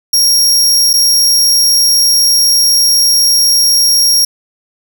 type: tone with dropouts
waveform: sawtooth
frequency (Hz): 5588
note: F8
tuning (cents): 0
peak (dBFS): -4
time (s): 0.13-4.25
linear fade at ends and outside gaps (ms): 5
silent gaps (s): 0.932-0.937
effects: 7-bit